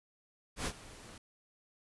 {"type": "noise with ADSR envelope", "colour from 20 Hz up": "pink", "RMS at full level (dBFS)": -34, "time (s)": [0.56, 1.18], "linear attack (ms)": 100, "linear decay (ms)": 63, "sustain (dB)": -18, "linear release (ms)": 4, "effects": ["resampled to 24000 Hz"]}